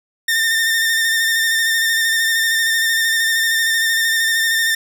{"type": "tone with vibrato", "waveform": "sawtooth", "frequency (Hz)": 1811, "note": "A6", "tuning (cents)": 49, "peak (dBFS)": -11, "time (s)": [0.28, 4.75], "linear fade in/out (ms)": 5, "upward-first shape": "square", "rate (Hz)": 13, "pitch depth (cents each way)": 21, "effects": []}